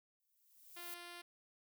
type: noise with exponential growth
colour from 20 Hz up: violet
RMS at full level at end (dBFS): -46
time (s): 0.2-0.94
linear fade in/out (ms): 0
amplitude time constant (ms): 160
type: tone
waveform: 5% pulse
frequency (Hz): 348.3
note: F4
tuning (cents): -5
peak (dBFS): -38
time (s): 0.76-1.22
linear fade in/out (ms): 10
effects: none